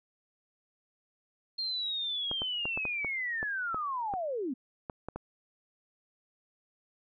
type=linear sweep; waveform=sine; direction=down; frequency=4236 to 233.4 Hz; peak=-31 dBFS; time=1.58-4.54 s; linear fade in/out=10 ms
type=clicks; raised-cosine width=1 ms; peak=-23 dBFS; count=12; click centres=2.314 / 2.419 / 2.655 / 2.775 / 2.853 / 3.047 / 3.429 / 3.745 / 4.138 / 4.898 / 5.086 / 5.16 s
effects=none